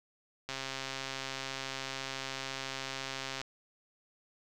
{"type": "click train", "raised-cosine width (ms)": 0.2, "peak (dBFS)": -20, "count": 393, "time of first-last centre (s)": [0.49, 3.415], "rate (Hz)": 134, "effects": []}